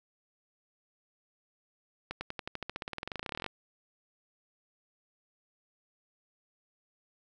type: accelerating click train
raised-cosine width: 0.3 ms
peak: -20 dBFS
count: 28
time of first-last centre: 2.11-3.463 s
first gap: 100 ms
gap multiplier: 0.94
effects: none